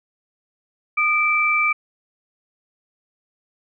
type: tone pair together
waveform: sine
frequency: 1226.1 / 2332 Hz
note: D#6 / D7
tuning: -26 / -13 cents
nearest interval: major seventh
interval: 1113 cents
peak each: -21 / -17 dBFS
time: 0.97-1.73 s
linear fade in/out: 10 ms
effects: none